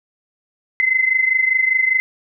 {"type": "tone pair together", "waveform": "sine", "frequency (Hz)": [2049, 2074], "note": ["C7", "C7"], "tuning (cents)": [-37, -16], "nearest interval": "unison", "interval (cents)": 21, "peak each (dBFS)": [-15, -19], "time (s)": [0.8, 2], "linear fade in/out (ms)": 0, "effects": []}